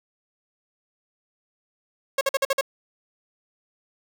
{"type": "tone bursts", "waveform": "sawtooth", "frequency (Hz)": 545, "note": "C#5", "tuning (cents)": -29, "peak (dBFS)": -15, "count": 6, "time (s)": [2.18, 2.611], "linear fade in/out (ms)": 5, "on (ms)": 31, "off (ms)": 49, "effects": []}